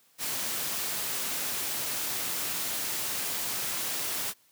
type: noise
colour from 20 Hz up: white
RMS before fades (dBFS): -32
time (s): 0.18-4.34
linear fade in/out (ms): 50
effects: white hiss -64 dBFS RMS until 4.51 s + high-pass 100 Hz 12 dB/octave